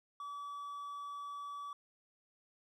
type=tone; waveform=triangle; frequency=1147 Hz; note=D6; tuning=41 cents flat; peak=-40 dBFS; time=0.2-1.73 s; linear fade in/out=2 ms; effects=none